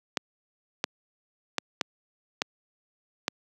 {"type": "clicks", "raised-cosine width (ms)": 0.2, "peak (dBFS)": -7, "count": 6, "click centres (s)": [0.172, 0.841, 1.583, 1.812, 2.419, 3.281], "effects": ["high-pass 200 Hz 12 dB/octave"]}